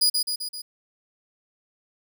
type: tone with echo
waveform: sawtooth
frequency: 4912 Hz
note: D#8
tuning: 23 cents flat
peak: -14 dBFS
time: 0.01-0.1 s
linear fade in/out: 10 ms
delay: 130 ms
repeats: 4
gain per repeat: -4 dB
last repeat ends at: 0.62 s
effects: none